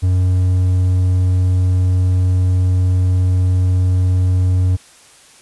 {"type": "tone", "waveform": "triangle", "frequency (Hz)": 91.7, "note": "F#2", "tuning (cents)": -15, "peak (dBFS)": -9, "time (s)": [0.02, 4.77], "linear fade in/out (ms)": 20, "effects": ["white hiss -45 dBFS RMS until 5.41 s", "resampled to 24000 Hz"]}